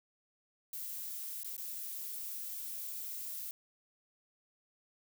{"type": "noise with dropouts", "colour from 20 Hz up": "violet", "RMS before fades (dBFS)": -42, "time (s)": [0.73, 3.51], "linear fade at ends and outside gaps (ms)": 1, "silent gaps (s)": [[1.433, 1.445], [1.566, 1.579]], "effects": []}